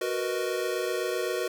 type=chord; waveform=square; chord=B major seventh; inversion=second; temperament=equal; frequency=370 / 466.2 / 493.9 / 622.3 Hz; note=F#4 / A#4 / B4 / D#5; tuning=0 / 0 / 0 / 0 cents; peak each=-32 / -34 / -34 / -36 dBFS; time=0.01-1.48 s; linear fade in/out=5 ms; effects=none